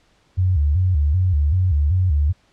sine tone with vibrato, 82.1 Hz, E2, 6 cents flat, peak -14 dBFS, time 0.37-2.33 s, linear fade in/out 20 ms, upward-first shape square, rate 2.6 Hz, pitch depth 200 cents each way, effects pink hiss -59 dBFS RMS until 2.52 s + low-pass 6000 Hz 12 dB/octave

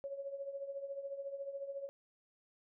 sine tone with tremolo, 554.4 Hz, C#5, in tune, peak -37 dBFS, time 0.04-1.89 s, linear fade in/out 0 ms, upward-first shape triangle, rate 14 Hz, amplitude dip 75%, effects none

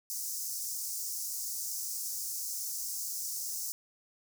pink high-pass noise, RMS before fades -37 dBFS, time 0.1-3.72 s, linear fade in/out 0 ms, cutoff 5300 Hz, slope 48 dB/octave, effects none

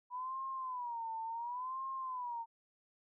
sine tone with vibrato, 978 Hz, B5, 17 cents flat, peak -38 dBFS, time 0.1-2.46 s, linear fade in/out 50 ms, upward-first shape sine, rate 0.7 Hz, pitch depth 150 cents each way, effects none

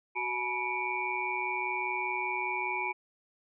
sine tone cluster, 370.7 / 852 / 973 / 2260 / 2385 Hz, F#4 / G#5 / B5 / C#7 / D7, +3 / +44 / -26 / +33 / +26 cents, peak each -40 / -37 / -36 / -36 / -35 dBFS, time 0.15-2.93 s, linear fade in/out 20 ms, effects none

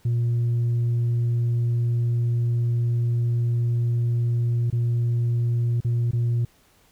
sine tone with dropouts, 118.6 Hz, A#2, 30 cents sharp, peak -17 dBFS, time 0.05-6.45 s, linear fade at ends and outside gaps 5 ms, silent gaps 4.702-4.726 / 5.805-5.847 / 6.111-6.131 s, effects tanh soft clip ceiling -18 dBFS + pink hiss -59 dBFS RMS until 6.91 s

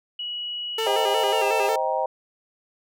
sine tone with pitch glide, 2925 to 2651 Hz, F#7 to E7, -21 to +9 cents, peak -28 dBFS, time 0.19-1.67 s, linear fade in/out 5 ms, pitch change -170 cents, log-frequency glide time 1.32-1.48 s
sawtooth tone with vibrato, 425.3 Hz, G#4, 41 cents sharp, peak -20 dBFS, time 0.78-1.76 s, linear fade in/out 5 ms, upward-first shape square, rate 5.5 Hz, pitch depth 85 cents each way
sine chord, C minor seventh, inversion none, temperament just, 523.3 / 627.9 / 784.9 / 941.9 Hz, C5 / Eb5 / G5 / Bb5, 0 / +16 / +2 / +18 cents, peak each -27 dBFS, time 0.86-2.06 s, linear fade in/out 5 ms
effects none

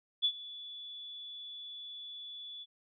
sine tone with ADSR envelope, 3442 Hz, A7, 39 cents flat, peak -24 dBFS, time 0.22-2.66 s, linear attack 27 ms, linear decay 70 ms, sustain -19 dB, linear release 40 ms, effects none

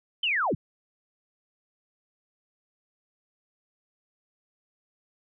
sine linear sweep, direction down, 3136 to 73.4 Hz, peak -23 dBFS, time 0.23-0.55 s, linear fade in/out 5 ms, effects none

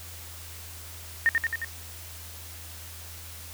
sine tone with echo, 1831 Hz, A#6, 32 cents flat, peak -17 dBFS, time 1.26-1.29 s, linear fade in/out 0 ms, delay 89 ms, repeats 4, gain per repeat -3 dB, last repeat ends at 1.646 s, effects added 83 Hz sine -44 dBFS peak until 3.53 s + white hiss -44 dBFS RMS until 3.53 s

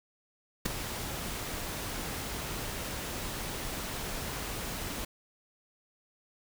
pink noise with ADSR envelope, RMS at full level -27 dBFS, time 0.65-5.05 s, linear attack 10 ms, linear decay 6 ms, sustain -10 dB, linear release 5 ms, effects none

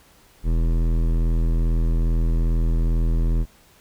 sine tone with hard clipping, 41.2 Hz, E1, in tune, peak -19 dBFS, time 0.43-3.46 s, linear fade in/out 50 ms, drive 15 dB, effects pink hiss -54 dBFS RMS until 3.8 s

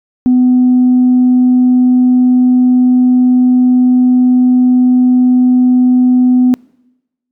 sine tone, 251 Hz, B3, 28 cents sharp, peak -4 dBFS, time 0.26-6.54 s, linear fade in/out 0 ms, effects noise-tail reverb RT60 1.0 s tail -26 dB re dry + tanh soft clip ceiling -2 dBFS

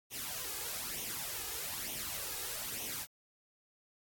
white noise with flanger, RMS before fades -40 dBFS, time 0.1-3.07 s, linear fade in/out 50 ms, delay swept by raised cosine 0.32 to 2.42 ms, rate 1.1 Hz, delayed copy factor +0.65, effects AAC 64 kbps

